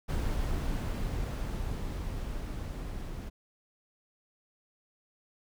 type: noise with level ramp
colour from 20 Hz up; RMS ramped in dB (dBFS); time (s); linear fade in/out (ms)
brown; -30 to -39; 0.08-3.3; 20
effects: none